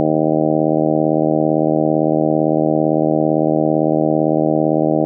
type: harmonic tone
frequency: 77.78 Hz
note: D#2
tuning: in tune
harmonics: 2 / 3 / 4 / 5 / 6 / 7 / 8 / 9 / 10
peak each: -22 / -23 / -17 / -23 / -24 / -21 / -20 / -26 / -26 dBFS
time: 0-5.05 s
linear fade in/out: 0 ms
effects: none